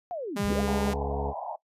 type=linear two-way sweep; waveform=sine; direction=down then up; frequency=740 to 46.25 to 740 Hz; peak=-31 dBFS; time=0.11-0.61 s; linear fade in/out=0 ms; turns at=0.46 s
type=tone; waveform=sawtooth; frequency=202.5 Hz; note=G#3; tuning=43 cents flat; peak=-23 dBFS; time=0.36-0.94 s; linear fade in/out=10 ms
type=harmonic tone; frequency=70.2 Hz; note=C#2; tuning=22 cents sharp; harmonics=1 / 2 / 3 / 4 / 6 / 7; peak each=-32 / -38 / -40 / -41 / -34 / -37 dBFS; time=0.46-1.34 s; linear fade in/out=50 ms
type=band-pass noise; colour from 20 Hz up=pink; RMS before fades=-36 dBFS; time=0.67-1.56 s; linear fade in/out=5 ms; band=610 to 960 Hz; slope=96 dB/octave
effects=noise-tail reverb RT60 0.1 s tail -18 dB re dry + resampled to 32000 Hz